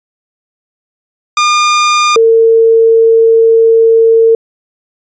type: tone pair in turn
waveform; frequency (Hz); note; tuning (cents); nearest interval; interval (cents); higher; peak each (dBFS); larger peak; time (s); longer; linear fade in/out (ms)
sawtooth / sine; 1210 / 453.2; D#6 / A#4; -49 / -49; octave + perfect fourth; 1700; first; -3; neither; 1.37-2.16 / 2.16-4.35; second; 2
effects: resampled to 16000 Hz